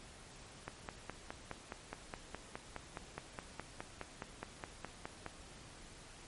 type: click train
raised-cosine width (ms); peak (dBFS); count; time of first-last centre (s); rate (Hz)
0.5; -26; 23; 0.68-5.263; 4.8
effects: pink hiss -55 dBFS RMS until 6.27 s + MP3 48 kbps